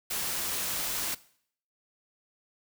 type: noise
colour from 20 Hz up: white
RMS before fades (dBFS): -32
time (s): 0.1-1.15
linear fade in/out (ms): 10
effects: noise-tail reverb RT60 0.6 s tail -19 dB re dry